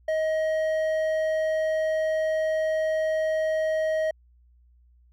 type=tone with hard clipping; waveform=sine; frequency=630 Hz; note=D#5; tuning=21 cents sharp; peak=-24 dBFS; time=0.08-4.11 s; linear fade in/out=5 ms; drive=6 dB; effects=added 60 Hz sine -55 dBFS peak until 5.12 s